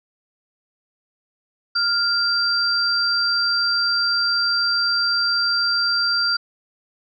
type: tone pair together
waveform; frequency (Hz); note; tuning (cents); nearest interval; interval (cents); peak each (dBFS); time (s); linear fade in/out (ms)
sine; 1402 / 4713; F6 / D8; +6 / +5; octave + major sixth; 2099; -21 / -19; 1.75-6.37; 10
effects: none